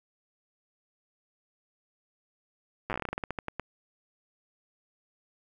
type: slowing click train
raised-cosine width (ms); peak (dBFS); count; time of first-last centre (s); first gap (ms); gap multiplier
0.5; -17; 18; 2.9-3.597; 8; 1.18
effects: 9-bit